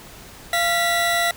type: tone pair together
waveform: 30% pulse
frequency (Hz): 688.5 / 1957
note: F5 / B6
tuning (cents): -25 / -16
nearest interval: octave + tritone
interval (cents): 1809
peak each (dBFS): -18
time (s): 0.53-1.31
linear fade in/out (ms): 2
effects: pink hiss -42 dBFS RMS until 1.36 s